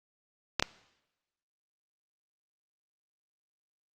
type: clicks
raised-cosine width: 0.2 ms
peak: -7 dBFS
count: 2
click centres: 0.597 / 0.625 s
effects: noise-tail reverb RT60 1.0 s tail -21 dB re dry + Opus 48 kbps